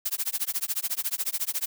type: noise with tremolo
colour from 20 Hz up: blue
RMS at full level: -26 dBFS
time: 0.05-1.66 s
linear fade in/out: 10 ms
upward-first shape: sine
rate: 14 Hz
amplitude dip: 100%
effects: none